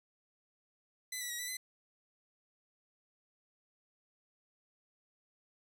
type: tone with pitch steps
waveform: 10% pulse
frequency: 2011 / 1957 / 1910 / 1975 / 2027 Hz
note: B6 / B6 / A#6 / B6 / B6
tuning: +31 / -16 / +42 / 0 / +45 cents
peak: -29 dBFS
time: 1.12-1.57 s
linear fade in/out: 5 ms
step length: 90 ms
effects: none